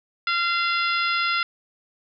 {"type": "harmonic tone with a mistuned harmonic", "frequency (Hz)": 689, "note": "F5", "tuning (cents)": -24, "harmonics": [2, 3, 4, 5, 6, 7], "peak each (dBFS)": [-23, -27, -29, -31, -33, -34], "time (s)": [0.27, 1.43], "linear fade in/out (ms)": 2, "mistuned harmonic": 7, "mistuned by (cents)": 51, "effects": []}